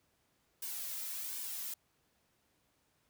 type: noise with flanger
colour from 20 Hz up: blue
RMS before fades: -41 dBFS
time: 0.62-1.74 s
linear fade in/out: 5 ms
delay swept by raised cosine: 1.5 to 2.7 ms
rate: 1.3 Hz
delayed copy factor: -0.6
effects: pink hiss -75 dBFS RMS until 3.09 s + high-pass 60 Hz 12 dB/octave